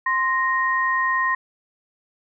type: tone pair together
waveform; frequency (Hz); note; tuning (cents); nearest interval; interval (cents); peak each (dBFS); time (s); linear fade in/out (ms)
sine; 1046.5 / 1864.7; C6 / A#6; 0 / 0; minor seventh; 1000; -21; 0.06-1.35; 5
effects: none